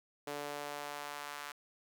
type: tone with high-pass filter sweep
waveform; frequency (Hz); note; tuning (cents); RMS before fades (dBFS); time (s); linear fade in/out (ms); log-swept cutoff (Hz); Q
sawtooth; 145.5; D3; -16; -43; 0.27-1.52; 5; 450 to 1200; 1.3
effects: none